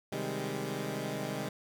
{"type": "chord", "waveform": "15% pulse", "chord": "Ab major seventh", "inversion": "first", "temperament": "equal", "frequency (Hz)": [130.81, 155.56, 196, 207.7], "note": ["C3", "Eb3", "G3", "Ab3"], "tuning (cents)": [0, 0, 0, 0], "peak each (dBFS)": [-33, -33, -34, -34], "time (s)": [0.12, 1.49], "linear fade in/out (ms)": 5, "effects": []}